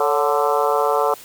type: harmonic tone with a mistuned harmonic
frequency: 147.1 Hz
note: D3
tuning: 3 cents sharp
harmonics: 3 / 4 / 5 / 6 / 7 / 8 / 9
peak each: -21 / -22 / -23 / -24 / -24 / -25 / -26 dBFS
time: 0-1.14 s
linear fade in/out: 2 ms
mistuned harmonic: 4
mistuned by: -81 cents
effects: white hiss -41 dBFS RMS until 1.24 s + Opus 48 kbps